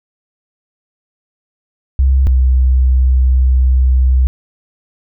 sine tone pair in turn, 66.3 / 64.08 Hz, C2 / C2, +23 / -35 cents, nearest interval minor second, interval 58 cents, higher first, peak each -7 dBFS, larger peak neither, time 1.99-2.27 / 2.27-4.27 s, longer second, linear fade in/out 0 ms, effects none

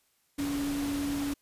sine tone in noise, 284 Hz, C#4, 42 cents sharp, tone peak -29 dBFS, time 0.38-1.34 s, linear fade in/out 10 ms, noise pink, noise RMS -39 dBFS, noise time 0.38-1.34 s, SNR +7 dB, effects white hiss -71 dBFS RMS until 1.41 s + resampled to 32000 Hz

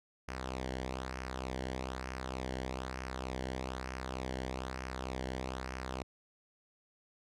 sawtooth tone with flanger, 64.4 Hz, C2, 27 cents flat, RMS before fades -40 dBFS, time 0.28-6.03 s, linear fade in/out 5 ms, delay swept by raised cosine 0.26 to 0.81 ms, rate 1.1 Hz, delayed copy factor -0.65, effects low-pass 7000 Hz 12 dB/octave

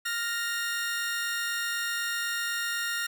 sawtooth tone pair together, 1404 / 1856 Hz, F6 / A#6, +9 / -8 cents, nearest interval perfect fourth, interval 483 cents, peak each -28 / -28 dBFS, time 0.05-3.07 s, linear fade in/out 10 ms, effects none

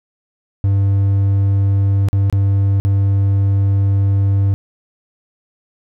triangle tone with dropouts, 98.7 Hz, G2, 12 cents sharp, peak -9 dBFS, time 0.64-4.54 s, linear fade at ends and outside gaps 0 ms, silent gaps 2.086-2.13 / 2.299-2.326 / 2.8-2.85 s, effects none

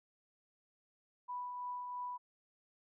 sine tone with tremolo, 987 Hz, B5, 1 cent flat, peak -38 dBFS, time 1.28-2.18 s, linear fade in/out 20 ms, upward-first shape triangle, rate 3 Hz, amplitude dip 35%, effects none

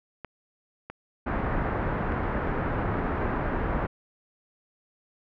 clicks, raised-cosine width 0.5 ms, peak -22 dBFS, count 4, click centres 0.247 / 0.9 / 2.122 / 2.473 s
pink low-pass noise, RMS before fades -28 dBFS, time 1.26-3.87 s, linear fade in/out 10 ms, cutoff 1700 Hz, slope 24 dB/octave
effects none

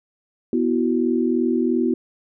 sine chord, B suspended fourth, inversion none, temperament equal with one note detuned, 246.9 / 329.6 / 372.4 Hz, B3 / E4 / F#4, 0 / 0 / +11 cents, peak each -20 / -22 / -23 dBFS, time 0.53-1.94 s, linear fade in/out 2 ms, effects none

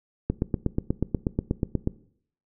click train, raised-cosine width 3 ms, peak -10 dBFS, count 14, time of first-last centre 0.3-1.874 s, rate 8.26 Hz, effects noise-tail reverb RT60 0.6 s tail -19 dB re dry

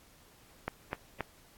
clicks, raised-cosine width 0.5 ms, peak -17 dBFS, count 3, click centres 0.68 / 0.931 / 1.207 s, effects pink hiss -60 dBFS RMS until 1.57 s + AAC 64 kbps

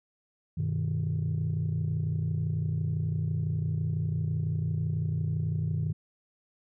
sine chord, G augmented, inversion none, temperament equal with one note detuned, 97.6 / 123.47 / 155.56 Hz, G2 / B2 / D#3, -7 / 0 / 0 cents, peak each -30 / -32 / -28 dBFS, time 0.57-5.93 s, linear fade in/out 10 ms, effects tanh soft clip ceiling -22 dBFS

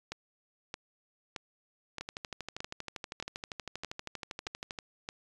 two click trains, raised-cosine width 0.2 ms, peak -20 / -21 dBFS, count 9 / 36, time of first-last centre 0.12-5.089 / 2.01-4.788 s, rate 1.61 / 12.6 Hz, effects resampled to 24000 Hz

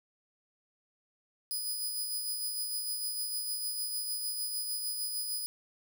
10% pulse tone with tremolo, 4978 Hz, D#8, in tune, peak -25 dBFS, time 1.51-5.46 s, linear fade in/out 0 ms, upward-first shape sine, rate 6.6 Hz, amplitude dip 35%, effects none

